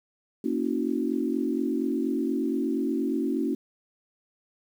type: chord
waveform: sine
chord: F# dominant seventh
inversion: first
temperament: equal with one note detuned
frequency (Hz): 233.1 / 277.2 / 321.5 / 370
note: A#3 / C#4 / E4 / F#4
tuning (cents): 0 / 0 / -43 / 0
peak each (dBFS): -30 / -28 / -30 / -32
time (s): 0.44-3.55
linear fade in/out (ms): 5
effects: 9-bit